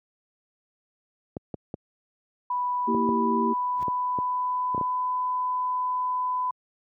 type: clicks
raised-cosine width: 2 ms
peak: -18 dBFS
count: 10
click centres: 1.368 / 1.542 / 1.741 / 2.947 / 3.09 / 3.882 / 4.187 / 4.747 / 4.779 / 4.812 s
type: tone with pitch glide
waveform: sine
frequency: 987.8 to 1002.7 Hz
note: B5 to B5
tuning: 0 to +26 cents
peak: -24 dBFS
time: 2.5-6.51 s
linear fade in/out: 5 ms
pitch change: +26 cents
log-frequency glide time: 3.14-5.02 s
type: chord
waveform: sine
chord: E diminished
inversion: second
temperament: equal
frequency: 233.1 / 329.6 / 392 Hz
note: Bb3 / E4 / G4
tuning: 0 / 0 / 0 cents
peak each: -25 / -31 / -28 dBFS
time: 2.87-3.54 s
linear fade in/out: 20 ms
type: noise with exponential growth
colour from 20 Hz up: brown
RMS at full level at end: -34 dBFS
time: 3.72-3.83 s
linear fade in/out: 0 ms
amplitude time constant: 22 ms
effects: high-pass 100 Hz 12 dB/octave